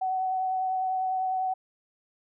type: tone with vibrato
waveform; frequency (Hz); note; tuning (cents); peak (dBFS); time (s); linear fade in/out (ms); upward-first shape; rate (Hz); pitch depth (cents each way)
sine; 751; F#5; +26; -25; 0.01-1.54; 10; triangle; 10; 18
effects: none